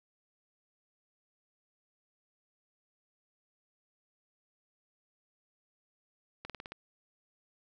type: slowing click train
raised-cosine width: 0.3 ms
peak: -26 dBFS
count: 6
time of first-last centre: 6.45-6.72 s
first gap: 47 ms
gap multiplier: 1.07
effects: none